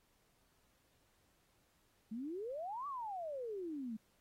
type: exponential two-way sweep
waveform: sine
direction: up then down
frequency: 209 to 1174.7 to 210.7 Hz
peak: -40 dBFS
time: 2.11-3.97 s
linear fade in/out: 10 ms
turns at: 2.87 s
effects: pink hiss -75 dBFS RMS until 4.2 s + AAC 48 kbps